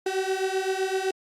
35% pulse beating tone pair, 376.8 / 384.6 Hz, F#4 / G4, +32 / -33 cents, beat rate 7.8 Hz, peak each -26 / -26 dBFS, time 0.06-1.11 s, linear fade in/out 5 ms, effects low-pass 9000 Hz 12 dB/octave + Opus 48 kbps

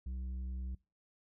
triangle tone with tanh clipping, 63.5 Hz, B1, 49 cents sharp, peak -39 dBFS, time 0.06-0.75 s, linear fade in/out 5 ms, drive 11 dB, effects noise-tail reverb RT60 0.3 s tail -23 dB re dry

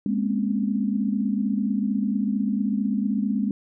sine tone cluster, 206.1 / 235.1 / 259.4 / 275.1 Hz, G#3 / A#3 / C4 / C#4, -13 / +15 / -15 / -13 cents, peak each -23 / -28 / -30 / -31 dBFS, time 0.06-3.51 s, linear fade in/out 2 ms, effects none

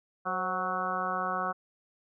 harmonic tone with a mistuned harmonic, 185 Hz, F#3, in tune, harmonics 1 / 2 / 3 / 4 / 5 / 6 / 7 / 8, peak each -41 / -43 / -39 / -35 / -43 / -34 / -34 / -38 dBFS, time 0.25-1.53 s, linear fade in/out 20 ms, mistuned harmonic 3, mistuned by -49 cents, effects none

